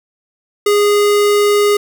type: tone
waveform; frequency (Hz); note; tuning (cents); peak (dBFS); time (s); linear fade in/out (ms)
square; 412.1; G#4; -13; -10; 0.66-1.77; 5
effects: none